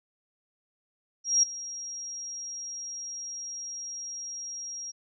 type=tone with ADSR envelope; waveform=sine; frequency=5630 Hz; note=F8; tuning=13 cents sharp; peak=-17 dBFS; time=1.24-4.92 s; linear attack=190 ms; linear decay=7 ms; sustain=-18 dB; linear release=21 ms; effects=none